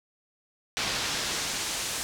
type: noise with band-pass filter sweep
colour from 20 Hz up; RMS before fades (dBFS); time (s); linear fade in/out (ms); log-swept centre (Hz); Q
brown; -31; 0.77-2.03; 0; 4500 to 8100; 0.91
effects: none